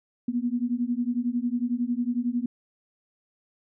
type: beating tone pair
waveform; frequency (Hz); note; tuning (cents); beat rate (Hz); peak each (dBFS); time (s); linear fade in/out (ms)
sine; 236.6 / 247.6; A#3 / B3; +26 / +5; 11; -27; 0.28-2.46; 5
effects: none